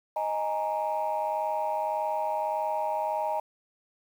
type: chord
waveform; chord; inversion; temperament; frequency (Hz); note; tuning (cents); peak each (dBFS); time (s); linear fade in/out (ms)
sine; D# suspended fourth; none; equal; 622.3 / 830.6 / 932.3; D#5 / G#5 / A#5; 0 / 0 / 0; -30; 0.16-3.4; 5
effects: tanh soft clip ceiling -20 dBFS + 9-bit